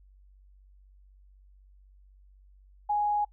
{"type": "tone", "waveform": "sine", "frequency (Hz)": 830.6, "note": "G#5", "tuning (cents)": 0, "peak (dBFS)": -24, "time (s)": [2.89, 3.25], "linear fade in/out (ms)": 10, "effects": ["noise-tail reverb RT60 0.1 s tail -22 dB re dry", "added 48 Hz sine -54 dBFS peak until 3.32 s"]}